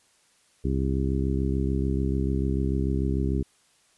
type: harmonic tone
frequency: 66.8 Hz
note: C2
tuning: 36 cents sharp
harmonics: 1 / 2 / 3 / 4 / 5 / 6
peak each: -26 / -29 / -31 / -32 / -33 / -34 dBFS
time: 0.64-3.43 s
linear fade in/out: 10 ms
effects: white hiss -63 dBFS RMS until 3.97 s + resampled to 24000 Hz